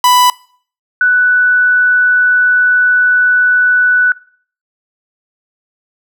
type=tone pair in turn; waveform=45% pulse / sine; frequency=992 / 1486.3 Hz; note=B5 / F#6; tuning=+7 / +7 cents; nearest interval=perfect fifth; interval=700 cents; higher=second; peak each=-6 dBFS; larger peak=neither; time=0.04-0.3 / 1.01-4.12 s; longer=second; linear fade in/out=2 ms; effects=noise-tail reverb RT60 0.5 s tail -22 dB re dry